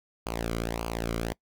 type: tone with flanger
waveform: sawtooth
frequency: 57.1 Hz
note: A#1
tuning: 35 cents flat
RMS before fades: -32 dBFS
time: 0.26-1.33 s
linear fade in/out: 0 ms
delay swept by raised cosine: 0.53 to 1.15 ms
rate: 1.7 Hz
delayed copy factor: -0.75
effects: noise-tail reverb RT60 0.1 s tail -23 dB re dry